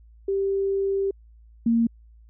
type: tone pair in turn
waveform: sine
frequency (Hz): 392 / 231.1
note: G4 / A#3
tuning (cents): 0 / -15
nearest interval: major sixth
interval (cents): 915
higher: first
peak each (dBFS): -21 / -17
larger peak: second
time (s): 0.28-1.11 / 1.66-1.87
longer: first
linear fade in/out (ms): 5
effects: added 56 Hz sine -48 dBFS peak until 2.29 s